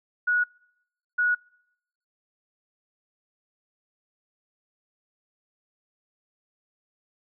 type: tone pair in turn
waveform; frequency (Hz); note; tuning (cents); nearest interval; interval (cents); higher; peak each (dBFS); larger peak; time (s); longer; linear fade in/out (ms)
sine; 1460 / 1460; F#6 / F#6; -24 / -24; unison; 0; neither; -20; neither; 0.27-0.44 / 1.18-1.35; neither; 10
effects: noise-tail reverb RT60 0.8 s tail -26 dB re dry